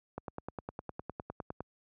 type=click train; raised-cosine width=1 ms; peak=-24 dBFS; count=15; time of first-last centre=0.18-1.606 s; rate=9.82 Hz; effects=high-pass 60 Hz 12 dB/octave